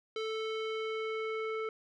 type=tone with low-pass filter sweep; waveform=square; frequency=440 Hz; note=A4; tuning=in tune; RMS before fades=-36 dBFS; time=0.16-1.69 s; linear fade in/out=2 ms; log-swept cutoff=3800 to 1900 Hz; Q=2; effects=none